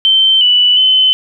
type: tone with pitch steps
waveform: sine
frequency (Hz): 3103 / 2967 / 3046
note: G7 / F#7 / F#7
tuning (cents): -18 / +4 / +50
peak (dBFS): -6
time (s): 0.05-1.13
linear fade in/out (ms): 0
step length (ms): 360
effects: none